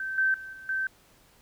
sine tone with level steps, 1550 Hz, G6, 20 cents flat, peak -30 / -21 / -38 / -42 / -26 dBFS, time 0-0.87 s, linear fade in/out 2 ms, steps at 0.18 / 0.34 / 0.53 / 0.69 s, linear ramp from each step 2 ms, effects pink hiss -60 dBFS RMS until 1.41 s

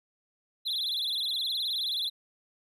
triangle tone with vibrato, 3729 Hz, A#7, in tune, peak -27 dBFS, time 0.65-2.1 s, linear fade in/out 20 ms, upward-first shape sine, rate 19 Hz, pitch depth 190 cents each way, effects none

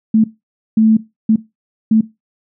sine tone bursts at uneven times, 220 Hz, A3, in tune, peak -7 dBFS, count 4, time 0.14-0.24 / 0.77-0.97 / 1.29-1.36 / 1.91-2.01 s, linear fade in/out 5 ms, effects noise-tail reverb RT60 0.2 s tail -17 dB re dry

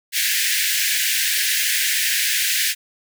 pink high-pass noise, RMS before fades -20 dBFS, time 0.12-2.75 s, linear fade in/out 50 ms, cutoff 1600 Hz, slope 96 dB/octave, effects none

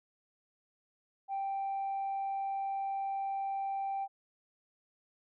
sine tone, 784 Hz, G5, in tune, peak -31 dBFS, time 1.28-4.08 s, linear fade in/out 50 ms, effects tanh soft clip ceiling -30 dBFS

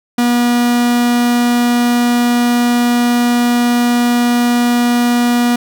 45% pulse tone, 241.1 Hz, B3, 41 cents flat, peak -10 dBFS, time 0.18-5.56 s, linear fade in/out 5 ms, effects none

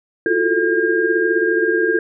sine tone cluster, 334.9 / 350.2 / 369.1 / 441.6 / 1613 Hz, E4 / F4 / F#4 / A4 / G6, +27 / +5 / -4 / +6 / +49 cents, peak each -24 / -20 / -23 / -19 / -19 dBFS, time 0.26-1.99 s, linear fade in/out 2 ms, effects none

